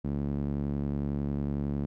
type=tone with band-pass filter; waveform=sawtooth; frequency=71 Hz; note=C#2; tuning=42 cents sharp; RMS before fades=-31 dBFS; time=0.04-1.86 s; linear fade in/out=10 ms; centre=210 Hz; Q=1.5; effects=none